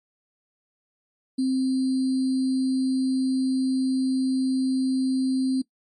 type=tone with sample-and-hold; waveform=sine; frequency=261.6 Hz; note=C4; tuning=in tune; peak=-20 dBFS; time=1.38-5.62 s; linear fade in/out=10 ms; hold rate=4410 Hz; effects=noise-tail reverb RT60 0.1 s tail -20 dB re dry + MP3 48 kbps